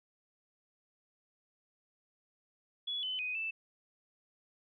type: tone with pitch steps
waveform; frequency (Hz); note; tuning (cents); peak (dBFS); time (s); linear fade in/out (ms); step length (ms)
sine; 3392 / 3031 / 2499 / 2645; G#7 / F#7 / D#7 / E7; +36 / +41 / +7 / +5; -34; 2.87-3.51; 10; 160
effects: none